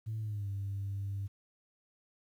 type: tone with pitch glide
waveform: sine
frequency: 110 to 99.14 Hz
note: A2 to G2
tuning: 0 to +20 cents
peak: -33 dBFS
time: 0.06-1.28 s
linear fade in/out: 20 ms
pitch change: -180 cents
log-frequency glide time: 0.19-0.48 s
effects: tanh soft clip ceiling -31 dBFS + 11-bit